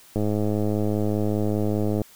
click train, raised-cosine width 2 ms, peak -12 dBFS, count 196, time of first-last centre 0.16-2.017 s, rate 105 Hz, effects white hiss -51 dBFS RMS until 2.15 s

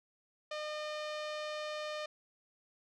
sawtooth tone with low-pass filter, 607 Hz, D#5, 43 cents flat, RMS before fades -40 dBFS, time 0.51-2.06 s, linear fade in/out 5 ms, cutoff 4500 Hz, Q 1.3, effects none

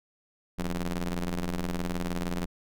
sawtooth ring-modulated tone, 86.2 Hz, F2, 22 cents flat, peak -22 dBFS, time 0.58-2.46 s, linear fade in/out 10 ms, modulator 95.8 Hz, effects none

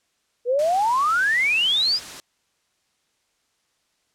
sine exponential sweep, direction up, 470 to 5170 Hz, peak -17 dBFS, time 0.45-2 s, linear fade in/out 50 ms
white noise, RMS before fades -36 dBFS, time 0.59-2.2 s, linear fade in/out 0 ms
effects white hiss -69 dBFS RMS until 4.14 s + low-pass 8000 Hz 12 dB/octave

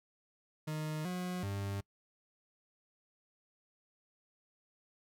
40% pulse tone with pitch steps, 154.4 / 180.8 / 99.5 Hz, D#3 / F#3 / G2, -13 / -40 / +26 cents, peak -35 dBFS, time 0.67-1.81 s, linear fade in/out 10 ms, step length 380 ms, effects noise-tail reverb RT60 0.1 s tail -25 dB re dry

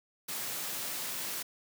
white high-pass noise, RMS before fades -37 dBFS, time 0.28-1.43 s, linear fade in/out 10 ms, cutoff 110 Hz, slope 48 dB/octave, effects none

